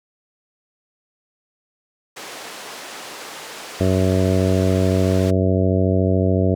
pink band-pass noise, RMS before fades -35 dBFS, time 2.16-5.31 s, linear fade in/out 10 ms, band 410 to 8700 Hz, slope 12 dB/octave
harmonic tone, 93.8 Hz, F#2, 24 cents sharp, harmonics 1 / 2 / 3 / 4 / 5 / 6 / 7, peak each -18 / -21 / -23 / -24 / -25 / -26 / -26 dBFS, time 3.8-6.55 s, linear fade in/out 10 ms
effects none

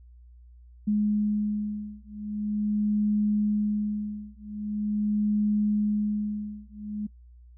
sine beating tone pair, 209.2 / 209.63 Hz, G#3 / G#3, +13 / +16 cents, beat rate 0.43 Hz, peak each -27 dBFS, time 0.87-7.07 s, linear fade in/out 10 ms, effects noise-tail reverb RT60 0.1 s tail -22 dB re dry + added 60 Hz sine -48 dBFS peak until 7.57 s

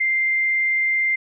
sine tone, 2094 Hz, C7, 1 cent sharp, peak -17 dBFS, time 0-1.16 s, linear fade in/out 10 ms, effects none

